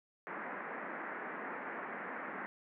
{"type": "band-pass noise", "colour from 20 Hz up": "white", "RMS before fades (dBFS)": -43, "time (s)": [0.27, 2.46], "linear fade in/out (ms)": 0, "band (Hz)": [180, 2000], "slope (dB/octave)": 48, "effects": []}